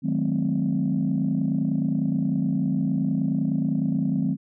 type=chord; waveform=sine; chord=D# diminished seventh; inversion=none; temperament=equal with one note detuned; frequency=155.56 / 185 / 215 / 261.6 Hz; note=D#3 / F#3 / A3 / C4; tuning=0 / 0 / -40 / 0 cents; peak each=-26 / -26 / -26 / -25 dBFS; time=0.02-4.37 s; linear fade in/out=50 ms; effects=tanh soft clip ceiling -14 dBFS